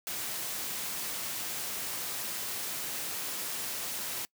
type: noise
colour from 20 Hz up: white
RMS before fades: -36 dBFS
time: 0.07-4.25 s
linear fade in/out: 0 ms
effects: noise-tail reverb RT60 0.1 s tail -24 dB re dry + high-pass 100 Hz 12 dB/octave